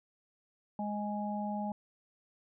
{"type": "harmonic tone", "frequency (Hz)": 207.7, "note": "G#3", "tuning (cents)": 0, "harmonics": [1, 3, 4], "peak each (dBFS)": [-35, -42, -38], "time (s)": [0.79, 1.72], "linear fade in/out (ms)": 2, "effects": []}